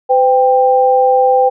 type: tone pair together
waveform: sine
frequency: 508.4 / 790 Hz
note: C5 / G5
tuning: -50 / +13 cents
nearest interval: minor sixth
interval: 763 cents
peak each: -10 dBFS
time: 0.09-1.5 s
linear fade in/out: 20 ms
effects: none